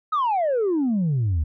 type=exponential sweep; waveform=sine; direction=down; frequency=1302 to 72.1 Hz; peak=-17 dBFS; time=0.12-1.44 s; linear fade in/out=10 ms; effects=tanh soft clip ceiling -17 dBFS